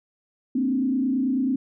sine tone with frequency modulation, 260.8 Hz, C4, 5 cents flat, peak -20 dBFS, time 0.55-1.56 s, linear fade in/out 5 ms, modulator 29.2 Hz, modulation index 0.89, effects none

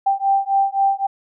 sine beating tone pair, 784 / 787.8 Hz, G5 / G5, 0 / +8 cents, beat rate 3.8 Hz, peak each -18 dBFS, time 0.06-1.07 s, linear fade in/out 10 ms, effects none

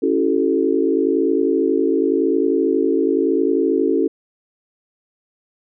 sine chord, F# minor seventh, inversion second, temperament equal with one note detuned, 277.2 / 329.6 / 379.1 / 440 Hz, C#4 / E4 / F#4 / A4, 0 / 0 / +42 / 0 cents, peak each -20 dBFS, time 0.02-4.08 s, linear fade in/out 10 ms, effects none

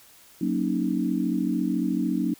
sine chord, D# minor seventh, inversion first, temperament equal, 185 / 233.1 / 277.2 / 311.1 Hz, F#3 / A#3 / C#4 / D#4, 0 / 0 / 0 / 0 cents, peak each -28 dBFS, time 0.41-2.34 s, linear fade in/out 5 ms, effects white hiss -53 dBFS RMS until 2.39 s

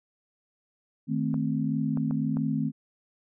sine chord, A diminished, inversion second, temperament equal, 155.56 / 220 / 261.6 Hz, Eb3 / A3 / C4, 0 / 0 / 0 cents, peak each -29 dBFS, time 1.07-2.72 s, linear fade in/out 50 ms
clicks, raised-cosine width 1 ms, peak -26 dBFS, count 4, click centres 1.342 / 1.973 / 2.11 / 2.37 s
effects none

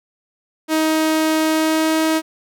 sawtooth tone with pitch glide, 315.2 to 317.9 Hz, D#4 to D#4, +23 to +37 cents, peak -11 dBFS, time 0.68-2.22 s, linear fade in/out 50 ms, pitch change +14 cents, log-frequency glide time 1.46-2.01 s, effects none

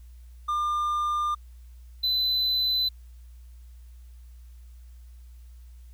triangle tone pair in turn, 1200 / 4018 Hz, D6 / B7, +37 / +29 cents, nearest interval octave + major sixth, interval 2092 cents, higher second, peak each -22 / -21 dBFS, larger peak second, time 0.48-1.35 / 2.03-2.89 s, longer first, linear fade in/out 10 ms, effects added 60 Hz sine -44 dBFS peak until 5.93 s + white hiss -66 dBFS RMS until 5.93 s

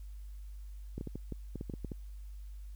clicks, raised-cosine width 3 ms, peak -26 dBFS, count 11, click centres 0.98 / 1.011 / 1.073 / 1.156 / 1.323 / 1.557 / 1.611 / 1.698 / 1.738 / 1.847 / 1.918 s, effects added 50 Hz sine -43 dBFS peak until 2.75 s + white hiss -69 dBFS RMS until 2.75 s

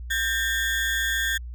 35% pulse ring-modulated tone, 1700 Hz, G#6, 40 cents sharp, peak -18 dBFS, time 0.1-1.38 s, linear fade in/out 10 ms, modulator 113 Hz, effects added 60 Hz sine -33 dBFS peak until 1.54 s

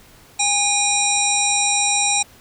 harmonic tone with a mistuned harmonic, 814 Hz, G#5, 35 cents flat, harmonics 1 / 3 / 5 / 7 / 9 / 10, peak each -23 / -23 / -23 / -23 / -23 / -23 dBFS, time 0.39-2.23 s, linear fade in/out 10 ms, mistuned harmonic 5, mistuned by -68 cents, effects pink hiss -48 dBFS RMS until 2.4 s

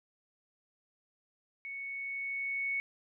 sine tone with level ramp, 2217 Hz, C#7, in tune, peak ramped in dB -39 to -30 dBFS, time 1.65-2.8 s, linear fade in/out 0 ms, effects none

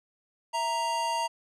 square tone pair together, 660.2 / 932.3 Hz, E5 / A#5, +2 / 0 cents, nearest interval tritone, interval 598 cents, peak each -36 / -28 dBFS, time 0.53-1.28 s, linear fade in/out 20 ms, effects resampled to 22050 Hz

